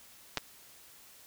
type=clicks; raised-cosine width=0.2 ms; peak=-12 / -21 dBFS; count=2; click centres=0.373 / 0.38 s; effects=white hiss -56 dBFS RMS until 1.26 s